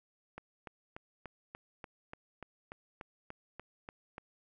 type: click train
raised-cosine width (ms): 0.5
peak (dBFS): -29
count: 14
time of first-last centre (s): 0.38-4.181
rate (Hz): 3.42
effects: none